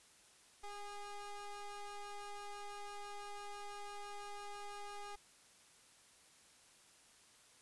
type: ring-modulated tone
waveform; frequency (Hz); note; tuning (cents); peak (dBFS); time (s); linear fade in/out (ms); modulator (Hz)
30% pulse; 409; G#4; -26; -40; 0.63-5.16; 10; 412
effects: white hiss -65 dBFS RMS until 7.61 s + resampled to 24000 Hz